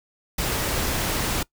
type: noise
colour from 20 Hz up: pink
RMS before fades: -25 dBFS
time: 0.38-1.43 s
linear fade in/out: 5 ms
effects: noise-tail reverb RT60 0.1 s tail -22 dB re dry